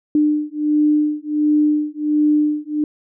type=beating tone pair; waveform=sine; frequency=299.4 / 300.8 Hz; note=D4 / D4; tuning=+33 / +42 cents; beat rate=1.4 Hz; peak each=-17 dBFS; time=0.15-2.84 s; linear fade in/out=2 ms; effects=none